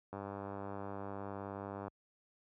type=click train; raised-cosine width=1 ms; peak=-29 dBFS; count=175; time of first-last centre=0.13-1.881 s; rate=99.4 Hz; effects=high-pass 60 Hz 12 dB/octave